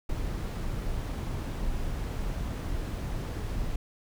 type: noise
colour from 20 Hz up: brown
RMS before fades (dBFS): -32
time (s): 0.09-3.76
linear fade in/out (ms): 5
effects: none